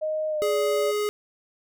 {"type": "tone with pitch glide", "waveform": "sine", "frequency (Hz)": [621, 579.4], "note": ["D#5", "D5"], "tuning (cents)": [-3, -24], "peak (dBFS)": -24, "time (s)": [0.01, 0.92], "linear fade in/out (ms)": 20, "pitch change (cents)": -121, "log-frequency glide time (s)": [0.29, 0.57]}
{"type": "tone", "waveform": "square", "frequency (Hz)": 417.8, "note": "G#4", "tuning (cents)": 10, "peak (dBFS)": -24, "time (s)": [0.42, 1.09], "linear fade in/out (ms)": 0}
{"effects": []}